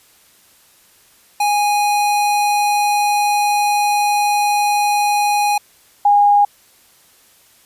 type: tone pair in turn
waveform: square / sine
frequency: 826 / 817.5 Hz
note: G#5 / G#5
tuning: -10 / -28 cents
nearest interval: unison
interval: 18 cents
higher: first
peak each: -14 / -8 dBFS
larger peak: second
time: 1.4-5.58 / 6.05-6.45 s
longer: first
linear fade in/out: 5 ms
effects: white hiss -51 dBFS RMS until 7.65 s + resampled to 32000 Hz

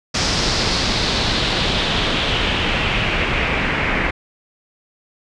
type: noise with low-pass filter sweep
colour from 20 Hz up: pink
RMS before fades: -19 dBFS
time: 0.14-4.11 s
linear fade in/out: 10 ms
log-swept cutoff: 5400 to 2100 Hz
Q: 2.7
effects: resampled to 22050 Hz

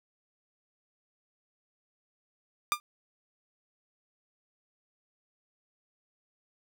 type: tone with exponential decay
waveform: sawtooth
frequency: 1200 Hz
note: D6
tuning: 37 cents sharp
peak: -17 dBFS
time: 2.72-2.8 s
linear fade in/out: 0 ms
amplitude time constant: 17 ms
effects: none

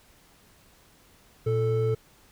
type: tone pair together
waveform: triangle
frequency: 116.54 / 440 Hz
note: A#2 / A4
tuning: 0 / 0 cents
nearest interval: octave + major seventh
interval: 2300 cents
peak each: -23 dBFS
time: 1.46-1.95 s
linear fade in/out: 10 ms
effects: pink hiss -58 dBFS RMS until 2.31 s

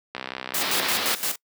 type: click train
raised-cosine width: 0.3 ms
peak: -14 dBFS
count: 47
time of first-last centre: 0.15-0.862 s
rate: 64.6 Hz
type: noise with tremolo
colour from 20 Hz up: white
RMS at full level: -25 dBFS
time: 0.54-1.36 s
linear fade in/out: 5 ms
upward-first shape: square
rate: 5.8 Hz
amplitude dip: 70%
type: low-pass noise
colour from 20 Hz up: white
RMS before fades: -27 dBFS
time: 0.61-1.15 s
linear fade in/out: 0 ms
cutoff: 5000 Hz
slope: 48 dB/octave
effects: noise-tail reverb RT60 0.1 s tail -25 dB re dry + high-pass 200 Hz 12 dB/octave

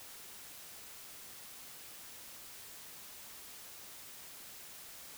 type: silence
effects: white hiss -51 dBFS RMS until 5.17 s

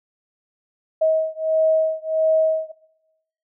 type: beating tone pair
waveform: sine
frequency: 635 / 636.5 Hz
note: D#5 / D#5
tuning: +35 / +39 cents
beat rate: 1.5 Hz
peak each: -20 dBFS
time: 1.01-2.72 s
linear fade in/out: 10 ms
effects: noise-tail reverb RT60 0.9 s tail -18 dB re dry

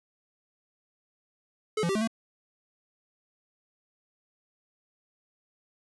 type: tone with pitch steps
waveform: square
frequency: 430.8 / 170.5 / 390 / 215.5 / 225.5 Hz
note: A4 / F3 / G4 / A3 / A3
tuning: -37 / -41 / -9 / -36 / +43 cents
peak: -26 dBFS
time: 1.77-2.075 s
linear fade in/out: 5 ms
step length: 61 ms
effects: resampled to 24000 Hz

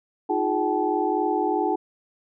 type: tone cluster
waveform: sine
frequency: 313 / 356.1 / 417.6 / 762 / 862 Hz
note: D#4 / F4 / G#4 / G5 / A5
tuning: +10 / +34 / +10 / -49 / -36 cents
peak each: -27 dBFS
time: 0.29-1.76 s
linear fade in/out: 10 ms
effects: none

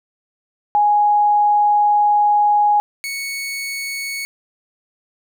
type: tone pair in turn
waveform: sine / sawtooth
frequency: 830.6 / 2217 Hz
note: G#5 / C#7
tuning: 0 / 0 cents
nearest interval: octave + perfect fourth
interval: 1700 cents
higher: second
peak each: -11 / -20 dBFS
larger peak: first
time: 0.75-2.8 / 3.04-4.25 s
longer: first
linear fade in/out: 0 ms
effects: none

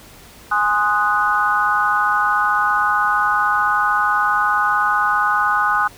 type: chord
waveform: sine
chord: Ab dominant seventh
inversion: none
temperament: equal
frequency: 830.6 / 1046.5 / 1244.5 / 1480 Hz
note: Ab5 / C6 / Eb6 / Gb6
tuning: 0 / 0 / 0 / 0 cents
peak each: -21 / -23 / -18 / -19 dBFS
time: 0.51-5.88 s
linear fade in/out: 10 ms
effects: pink hiss -43 dBFS RMS until 5.97 s

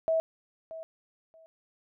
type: tone with echo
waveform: sine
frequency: 648 Hz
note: E5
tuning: 30 cents flat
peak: -23 dBFS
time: 0.08-0.2 s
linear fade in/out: 0 ms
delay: 630 ms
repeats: 2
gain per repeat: -15 dB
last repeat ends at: 1.46 s
effects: none

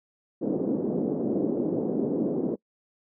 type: band-pass noise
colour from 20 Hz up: pink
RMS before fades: -27 dBFS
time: 0.41-2.56 s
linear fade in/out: 20 ms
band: 210 to 450 Hz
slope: 24 dB/octave
effects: noise-tail reverb RT60 0.1 s tail -25 dB re dry

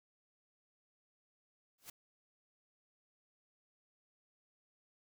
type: noise with exponential growth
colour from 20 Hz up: white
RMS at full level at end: -45 dBFS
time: 1.78-1.9 s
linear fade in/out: 5 ms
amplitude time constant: 26 ms
effects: none

